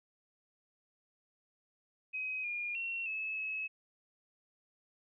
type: tone with pitch steps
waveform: sine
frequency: 2528 / 2421 / 2725 / 2596 / 2578 Hz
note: D#7 / D#7 / F7 / E7 / E7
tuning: +27 / -48 / -43 / -27 / -39 cents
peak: -35 dBFS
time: 2.13-3.68 s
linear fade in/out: 20 ms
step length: 310 ms
effects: none